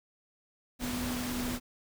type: tone in noise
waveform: sine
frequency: 246.9 Hz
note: B3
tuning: in tune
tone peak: -34 dBFS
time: 0.79-1.6 s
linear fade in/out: 50 ms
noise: pink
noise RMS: -37 dBFS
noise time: 0.79-1.6 s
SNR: 0 dB
effects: none